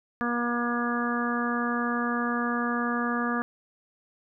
harmonic tone, 239.2 Hz, A#3, 45 cents sharp, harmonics 1 / 2 / 3 / 4 / 5 / 6 / 7, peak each -28 / -35 / -36 / -39 / -31 / -37 / -33 dBFS, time 0.21-3.42 s, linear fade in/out 0 ms, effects none

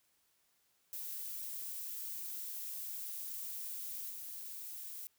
violet noise with level steps, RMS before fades -43 / -46 dBFS, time 0.93-5.07 s, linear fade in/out 0 ms, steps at 4.09 s, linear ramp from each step 20 ms, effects white hiss -75 dBFS RMS until 5.18 s

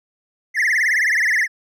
triangle tone with vibrato, 1900 Hz, A#6, 33 cents sharp, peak -13 dBFS, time 0.54-1.48 s, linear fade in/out 50 ms, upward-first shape triangle, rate 19 Hz, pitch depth 230 cents each way, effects none

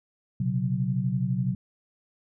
sine chord, B suspended second, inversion none, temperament equal with one note detuned, 123.47 / 135.43 / 185 Hz, B2 / C#3 / F#3, 0 / -40 / 0 cents, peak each -28 dBFS, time 0.4-1.55 s, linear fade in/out 5 ms, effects none

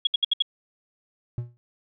sine tone bursts, 3322 Hz, G#7, in tune, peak -17 dBFS, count 5, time 0.05-0.423 s, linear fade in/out 5 ms, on 21 ms, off 67 ms
triangle tone with exponential decay, 119.9 Hz, A#2, 49 cents sharp, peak -21 dBFS, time 1.38-1.57 s, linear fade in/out 0 ms, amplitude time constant 40 ms
effects none

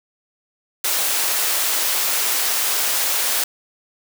white high-pass noise, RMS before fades -20 dBFS, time 0.84-3.44 s, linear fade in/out 5 ms, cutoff 460 Hz, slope 12 dB/octave, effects none

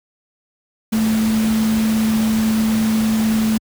sine tone in noise, 220 Hz, A3, in tune, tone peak -14 dBFS, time 0.92-3.58 s, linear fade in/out 10 ms, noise pink, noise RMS -27 dBFS, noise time 0.92-3.58 s, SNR +10 dB, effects high-pass 60 Hz 12 dB/octave

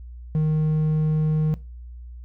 sine tone with hard clipping, 155 Hz, D#3, 6 cents flat, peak -19 dBFS, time 0.35-1.54 s, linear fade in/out 0 ms, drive 3 dB, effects noise-tail reverb RT60 0.3 s tail -19 dB re dry + added 60 Hz sine -36 dBFS peak until 2.24 s

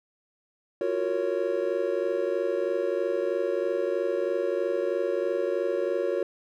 triangle chord, Gb major seventh, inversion third, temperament just, 346.9 / 370 / 462.5 / 555 Hz, F4 / Gb4 / Bb4 / Db5, -12 / 0 / -14 / +2 cents, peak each -31 / -28 / -28 / -27 dBFS, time 0.81-6.23 s, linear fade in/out 2 ms, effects none

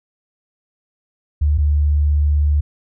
sine tone pair in turn, 74 / 73.68 Hz, D2 / D2, +14 / +6 cents, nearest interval unison, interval 8 cents, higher first, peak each -12 dBFS, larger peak neither, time 1.41-1.58 / 1.58-2.61 s, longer second, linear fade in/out 10 ms, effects none

